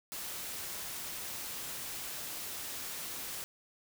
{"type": "noise", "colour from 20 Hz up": "white", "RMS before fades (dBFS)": -41, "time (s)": [0.12, 3.44], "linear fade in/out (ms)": 0, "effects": []}